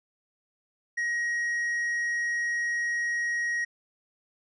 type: tone with hard clipping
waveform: sine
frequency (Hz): 1890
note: A#6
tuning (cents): +23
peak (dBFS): -27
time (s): 0.97-3.65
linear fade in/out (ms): 10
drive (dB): 3
effects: resampled to 22050 Hz